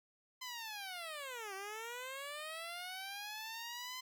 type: linear two-way sweep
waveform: 10% pulse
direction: down then up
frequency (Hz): 1030 to 379.3 to 1030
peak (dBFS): -35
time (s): 0.41-4.01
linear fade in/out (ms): 10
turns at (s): 1.54
effects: none